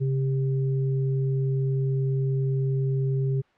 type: tone pair together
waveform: sine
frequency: 135.1 / 398.1 Hz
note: C#3 / G4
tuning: -44 / +27 cents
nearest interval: octave + perfect fifth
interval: 1871 cents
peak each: -22 / -32 dBFS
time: 0-3.42 s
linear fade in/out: 20 ms
effects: white hiss -62 dBFS RMS until 3.57 s + low-pass 2000 Hz 12 dB/octave